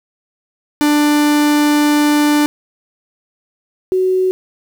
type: tone pair in turn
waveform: 45% pulse / sine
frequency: 295.7 / 372.6 Hz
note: D4 / F#4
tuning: +12 / +12 cents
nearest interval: major third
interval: 400 cents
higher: second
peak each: -10 / -11 dBFS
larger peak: first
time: 0.81-2.46 / 3.92-4.31 s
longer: first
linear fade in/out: 0 ms
effects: 7-bit